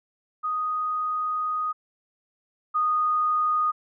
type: tone pair in turn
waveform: sine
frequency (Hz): 1244.5 / 1235.9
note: D#6 / D#6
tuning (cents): 0 / -12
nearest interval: unison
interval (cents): 12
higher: first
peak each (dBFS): -24 / -20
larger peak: second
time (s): 0.43-1.73 / 2.74-3.72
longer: first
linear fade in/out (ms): 20
effects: none